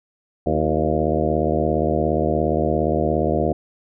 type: harmonic tone with a mistuned harmonic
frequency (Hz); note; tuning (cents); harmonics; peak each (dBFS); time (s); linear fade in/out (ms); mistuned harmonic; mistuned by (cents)
77.2; D#2; -13; 1 / 2 / 3 / 4 / 5 / 6 / 7 / 8 / 9; -26 / -26 / -26 / -26 / -26 / -26 / -26 / -26 / -26; 0.46-3.53; 5; 4; +73
effects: none